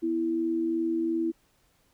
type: tone pair together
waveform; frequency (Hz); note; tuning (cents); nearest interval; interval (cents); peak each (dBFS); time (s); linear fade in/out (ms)
sine; 247.2 / 330; B3 / E4; +2 / +2; perfect fourth; 500; -34 / -25; 0.02-1.32; 20
effects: pink hiss -67 dBFS RMS until 1.93 s